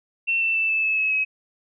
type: tone with pitch steps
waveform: sine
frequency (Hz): 2700 / 2675 / 2651 / 2626 / 2602 / 2578 / 2554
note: E7 / E7 / E7 / E7 / E7 / E7 / D#7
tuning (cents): +41 / +25 / +9 / -7 / -23 / -39 / +45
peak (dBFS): -19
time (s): 0.27-1.25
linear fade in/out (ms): 20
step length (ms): 140
effects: none